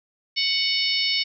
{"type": "harmonic tone with a mistuned harmonic", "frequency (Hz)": 741, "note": "F#5", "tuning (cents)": 2, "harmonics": [3, 4, 5, 6, 7], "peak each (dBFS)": [-27, -27, -28, -26, -26], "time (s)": [0.36, 1.24], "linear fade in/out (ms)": 20, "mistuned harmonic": 7, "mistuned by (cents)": 44, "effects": []}